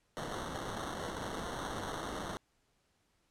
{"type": "noise with sample-and-hold", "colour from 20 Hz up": "white", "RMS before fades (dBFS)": -40, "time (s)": [0.17, 2.37], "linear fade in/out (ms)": 0, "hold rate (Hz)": 2450, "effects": ["pink hiss -75 dBFS RMS until 3.3 s", "low-pass 10000 Hz 12 dB/octave"]}